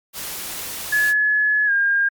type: noise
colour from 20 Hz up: white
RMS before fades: -30 dBFS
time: 0.13-1.14 s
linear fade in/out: 50 ms
type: tone with pitch glide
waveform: sine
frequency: 1704 to 1612.1 Hz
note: G#6 to G6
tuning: +44 to +48 cents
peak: -15 dBFS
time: 0.92-2.09 s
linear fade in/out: 10 ms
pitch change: -96 cents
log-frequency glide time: 1.66-1.71 s
effects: Opus 48 kbps